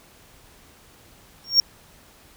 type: tone with exponential growth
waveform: triangle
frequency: 5540 Hz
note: F8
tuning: 15 cents flat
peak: -7 dBFS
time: 1.44-1.6 s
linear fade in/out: 1 ms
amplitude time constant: 33 ms
effects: pink hiss -52 dBFS RMS until 2.36 s